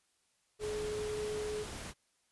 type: tone in noise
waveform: sine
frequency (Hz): 423.6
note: G#4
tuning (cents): +34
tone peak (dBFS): -35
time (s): 0.59-1.66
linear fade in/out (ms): 50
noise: pink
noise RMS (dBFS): -44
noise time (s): 0.59-1.94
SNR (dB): +6
effects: white hiss -75 dBFS RMS until 2.31 s + resampled to 24000 Hz